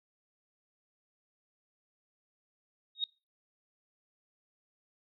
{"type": "tone with exponential growth", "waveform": "sine", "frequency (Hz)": 3742, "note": "A#7", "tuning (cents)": 6, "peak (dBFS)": -24, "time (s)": [2.95, 3.04], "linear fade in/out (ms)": 2, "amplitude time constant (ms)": 19, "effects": ["noise-tail reverb RT60 0.3 s tail -25 dB re dry", "MP3 64 kbps"]}